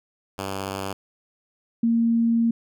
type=tone pair in turn; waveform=5% pulse / sine; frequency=97.1 / 230.9 Hz; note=G2 / A#3; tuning=-16 / -16 cents; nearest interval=octave + minor third; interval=1500 cents; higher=second; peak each=-17 dBFS; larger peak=neither; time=0.38-0.93 / 1.83-2.51 s; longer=second; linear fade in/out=5 ms; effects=none